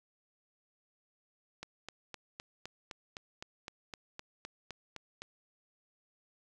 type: click train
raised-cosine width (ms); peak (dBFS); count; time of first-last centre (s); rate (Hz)
0.2; -25; 15; 1.63-5.22; 3.9
effects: none